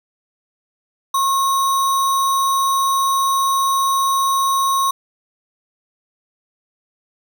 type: tone with sample-and-hold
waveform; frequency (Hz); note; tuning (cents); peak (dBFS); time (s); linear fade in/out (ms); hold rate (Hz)
sine; 1085; C#6; -37; -14; 1.14-4.91; 5; 4900
effects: none